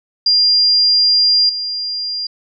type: tone with level steps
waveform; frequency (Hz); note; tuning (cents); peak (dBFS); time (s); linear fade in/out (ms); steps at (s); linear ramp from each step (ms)
sine; 4800; D8; +37; -9 / -19; 0.26-2.27; 5; 1.49; 5
effects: none